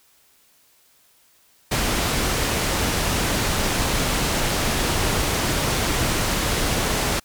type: low-pass noise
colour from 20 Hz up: pink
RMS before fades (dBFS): -22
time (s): 1.71-7.2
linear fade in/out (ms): 10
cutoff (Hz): 11000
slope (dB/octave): 12
effects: white hiss -58 dBFS RMS until 7.24 s